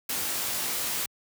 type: noise with comb filter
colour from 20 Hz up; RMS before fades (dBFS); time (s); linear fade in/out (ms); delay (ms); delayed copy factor
white; -30; 0.09-1.06; 5; 20; -0.65
effects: high-pass 80 Hz 12 dB/octave